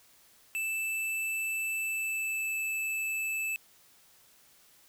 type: tone with pitch glide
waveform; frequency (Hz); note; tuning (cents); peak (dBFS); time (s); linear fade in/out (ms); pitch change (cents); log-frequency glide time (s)
square; 2641 to 2626; E7 to E7; +3 to -7; -31; 0.55-3.56; 0; -10; 1.8-2.56
effects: white hiss -61 dBFS RMS until 4.88 s